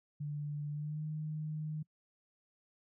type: tone with pitch glide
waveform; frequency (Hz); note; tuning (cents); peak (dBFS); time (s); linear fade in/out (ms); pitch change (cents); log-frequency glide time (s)
sine; 147.2 to 153.98; D3 to D#3; +4 to -18; -36; 0.2-1.83; 10; +78; 0.71-1.04
effects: noise-tail reverb RT60 0.1 s tail -25 dB re dry